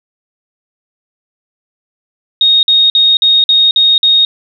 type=tone bursts; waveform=sine; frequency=3727 Hz; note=A#7; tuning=1 cent flat; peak=-5 dBFS; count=7; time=2.41-4.25 s; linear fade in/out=2 ms; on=220 ms; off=50 ms; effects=none